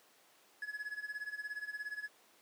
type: tone with tremolo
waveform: triangle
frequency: 1695 Hz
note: G#6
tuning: 35 cents sharp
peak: -35 dBFS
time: 0.62-2.08 s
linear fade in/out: 2 ms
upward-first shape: sine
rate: 17 Hz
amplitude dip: 85%
effects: pink hiss -65 dBFS RMS until 2.41 s + high-pass 400 Hz 12 dB/octave